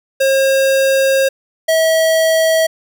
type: tone pair in turn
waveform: square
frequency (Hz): 538 / 645.2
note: C5 / E5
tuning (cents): +48 / -37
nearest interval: minor third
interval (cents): 315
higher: second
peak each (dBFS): -11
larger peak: neither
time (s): 0.2-1.29 / 1.68-2.67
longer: first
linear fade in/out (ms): 10
effects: none